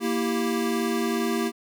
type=chord; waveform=square; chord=E diminished; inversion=second; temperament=equal; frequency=233.1 / 329.6 / 392 Hz; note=Bb3 / E4 / G4; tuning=0 / 0 / 0 cents; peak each=-27 / -30 / -29 dBFS; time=0-1.52 s; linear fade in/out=50 ms; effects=none